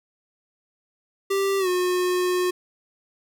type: tone with pitch glide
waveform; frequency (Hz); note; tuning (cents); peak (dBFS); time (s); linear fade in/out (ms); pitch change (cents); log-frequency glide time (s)
square; 392.2 to 361.7; G4 to F#4; +1 to -39; -21; 1.3-2.51; 10; -140; 1.59-1.68
effects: none